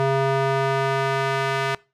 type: tone with band-pass filter sweep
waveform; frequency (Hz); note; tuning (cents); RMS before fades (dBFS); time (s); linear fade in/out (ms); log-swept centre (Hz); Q
square; 135.7; C#3; -36; -22; 0-1.75; 0; 710 to 1600; 0.78
effects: noise-tail reverb RT60 0.3 s tail -22 dB re dry